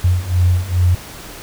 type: beating tone pair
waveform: sine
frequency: 88.1 / 90.5 Hz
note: F2 / F#2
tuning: +16 / -38 cents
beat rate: 2.4 Hz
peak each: -16 / -14 dBFS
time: 0.04-0.95 s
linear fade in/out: 5 ms
effects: pink hiss -34 dBFS RMS until 1.42 s